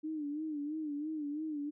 sine tone with vibrato, 301.4 Hz, D4, 45 cents sharp, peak -35 dBFS, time 0.03-1.71 s, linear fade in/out 20 ms, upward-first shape sine, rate 3 Hz, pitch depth 85 cents each way, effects none

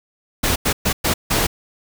pink noise bursts at uneven times, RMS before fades -18 dBFS, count 5, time 0.43-0.56 / 0.65-0.73 / 0.85-0.93 / 1.04-1.14 / 1.3-1.47 s, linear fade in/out 10 ms, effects none

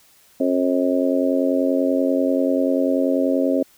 harmonic tone, 90.3 Hz, F#2, 42 cents flat, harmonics 3 / 4 / 5 / 6 / 7, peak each -19 / -27 / -27 / -22 / -25 dBFS, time 0.4-3.63 s, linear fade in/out 5 ms, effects white hiss -54 dBFS RMS until 3.77 s

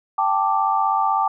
sine chord, G suspended second, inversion none, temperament equal, 784 / 880 / 1174.7 Hz, G5 / A5 / D6, 0 / 0 / 0 cents, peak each -21 dBFS, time 0.18-1.28 s, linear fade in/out 5 ms, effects none

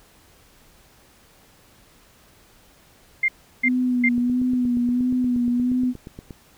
sine tone bursts, 2100 Hz, C7, 6 cents sharp, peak -16 dBFS, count 3, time 3.23-4.089 s, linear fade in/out 5 ms, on 53 ms, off 350 ms
sine tone with vibrato, 246.9 Hz, B3, in tune, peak -18 dBFS, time 3.63-5.94 s, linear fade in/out 50 ms, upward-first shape sine, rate 1.5 Hz, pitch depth 38 cents each way
click train, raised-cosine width 3 ms, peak -23 dBFS, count 19, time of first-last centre 4.18-6.308 s, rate 8.46 Hz
effects pink hiss -54 dBFS RMS until 6.57 s

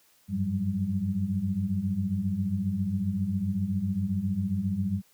sine tone cluster, 92.9 / 100.4 / 182 / 196.6 Hz, F#2 / G2 / F#3 / G3, +7 / +42 / -28 / +5 cents, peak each -33 / -32 / -34 / -28 dBFS, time 0.28-5.02 s, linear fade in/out 50 ms, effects white hiss -63 dBFS RMS until 5.13 s + high-pass 60 Hz 12 dB/octave

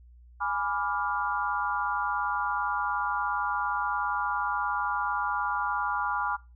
sine chord, G# diminished seventh, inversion none, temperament equal with one note detuned, 830.6 / 987.8 / 1174.7 / 1404.2 Hz, G#5 / B5 / D6 / F6, 0 / 0 / 0 / +9 cents, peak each -32 dBFS, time 0.4-6.37 s, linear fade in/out 20 ms, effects noise-tail reverb RT60 0.3 s tail -22 dB re dry + added 60 Hz sine -50 dBFS peak until 6.55 s

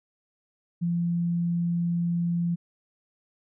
sine tone, 171.6 Hz, F3, 30 cents flat, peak -23 dBFS, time 0.81-2.56 s, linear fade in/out 20 ms, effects none

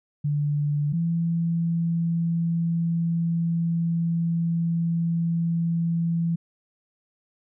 sine tone pair in turn, 146.83 / 167.57 Hz, D3 / E3, 0 / +29 cents, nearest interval major second, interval 229 cents, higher second, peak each -21 / -21 dBFS, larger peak neither, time 0.24-0.93 / 0.93-6.36 s, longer second, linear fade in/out 10 ms, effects none

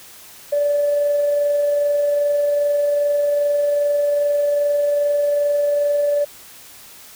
sine tone with amplitude modulation, 580 Hz, D5, 22 cents flat, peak -13 dBFS, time 0.52-6.25 s, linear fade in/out 10 ms, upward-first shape sine, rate 22.5 Hz, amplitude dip 25%, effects tanh soft clip ceiling -10 dBFS + white hiss -42 dBFS RMS until 7.15 s

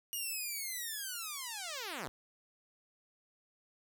5% pulse linear sweep, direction down, 2893 to 103.83 Hz, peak -28 dBFS, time 0.13-2.08 s, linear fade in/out 0 ms, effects none

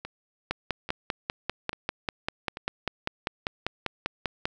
two click trains, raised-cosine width 0.3 ms, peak -20 / -11 dBFS, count 4 / 21, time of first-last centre 0.05-2.571 / 0.51-4.455 s, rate 1.19 / 5.07 Hz, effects none

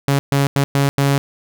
sawtooth tone bursts at uneven times, 139.6 Hz, C#3, 13 cents sharp, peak -9 dBFS, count 5, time 0.08-0.19 / 0.32-0.47 / 0.56-0.64 / 0.75-0.89 / 0.98-1.18 s, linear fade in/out 0 ms, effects none

